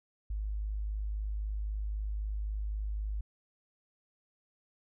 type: tone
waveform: sine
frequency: 51.91 Hz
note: G#1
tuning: in tune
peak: -32 dBFS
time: 0.3-3.21 s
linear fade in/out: 5 ms
effects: none